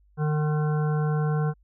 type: harmonic tone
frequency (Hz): 151.7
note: D#3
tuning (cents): -44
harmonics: 1 / 3 / 5 / 7 / 9 / 10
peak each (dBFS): -22 / -32 / -36 / -39 / -41 / -42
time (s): 0.17-1.54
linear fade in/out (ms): 50
effects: added 50 Hz sine -57 dBFS peak until 1.63 s